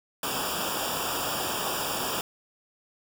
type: noise with comb filter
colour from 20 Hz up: pink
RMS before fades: -30 dBFS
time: 0.23-2.21 s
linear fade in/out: 2 ms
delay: 0.48 ms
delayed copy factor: -1
effects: none